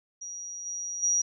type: tone with level steps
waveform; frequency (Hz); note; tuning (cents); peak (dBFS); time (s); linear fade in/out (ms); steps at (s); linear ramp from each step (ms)
sine; 5760; F#8; -47; -36 / -32 / -22; 0.21-1.22; 10; 0.65 / 1.02; 20
effects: none